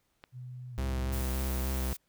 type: click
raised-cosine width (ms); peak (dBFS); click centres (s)
0.3; -30; 0.239
type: tone with pitch glide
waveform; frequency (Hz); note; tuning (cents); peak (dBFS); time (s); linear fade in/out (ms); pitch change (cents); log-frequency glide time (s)
sine; 125.3 to 109.71; B2 to A2; +25 to -5; -40; 0.32-1.25; 50; -230; 0.71-0.8
type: tone with vibrato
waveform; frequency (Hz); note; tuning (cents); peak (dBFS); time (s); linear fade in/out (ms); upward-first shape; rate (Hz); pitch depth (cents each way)
45% pulse; 65.41; C2; 0; -30; 0.78-1.93; 0; sine; 3.5; 23
type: noise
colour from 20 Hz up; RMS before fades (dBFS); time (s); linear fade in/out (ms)
blue; -42; 1.12-1.97; 10
effects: pink hiss -75 dBFS RMS until 2.08 s